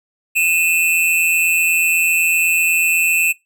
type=tone pair together; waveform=square; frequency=2489 / 2657 Hz; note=D#7 / E7; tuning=0 / +13 cents; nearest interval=minor second; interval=113 cents; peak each=-19 / -15 dBFS; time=0.35-3.33 s; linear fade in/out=20 ms; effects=noise-tail reverb RT60 0.2 s tail -23 dB re dry